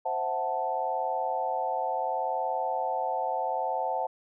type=chord; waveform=sine; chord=F# half-diminished seventh; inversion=second; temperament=equal; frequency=523.3 / 659.3 / 740 / 880 Hz; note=C5 / E5 / F#5 / A5; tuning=0 / 0 / 0 / 0 cents; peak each=-34 / -35 / -31 / -31 dBFS; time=0.05-4.07 s; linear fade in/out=10 ms; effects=none